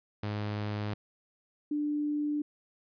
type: tone pair in turn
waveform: sawtooth / sine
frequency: 104.6 / 295.9 Hz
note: G#2 / D4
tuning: +13 / +13 cents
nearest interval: octave + tritone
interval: 1800 cents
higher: second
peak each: -28 dBFS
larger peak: neither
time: 0.23-0.94 / 1.71-2.42 s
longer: neither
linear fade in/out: 5 ms
effects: resampled to 11025 Hz